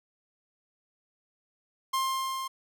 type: tone with level ramp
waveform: 45% pulse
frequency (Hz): 1058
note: C6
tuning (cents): +19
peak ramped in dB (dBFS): -25 to -33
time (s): 1.93-2.48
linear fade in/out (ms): 10
effects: none